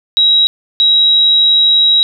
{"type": "tone pair in turn", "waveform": "sine", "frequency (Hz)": [3848, 3848], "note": ["B7", "B7"], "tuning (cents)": [-46, -46], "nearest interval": "unison", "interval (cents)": 0, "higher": "neither", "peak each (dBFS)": -6, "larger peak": "neither", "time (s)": [[0.17, 0.47], [0.8, 2.03]], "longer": "second", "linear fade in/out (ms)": 0, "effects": []}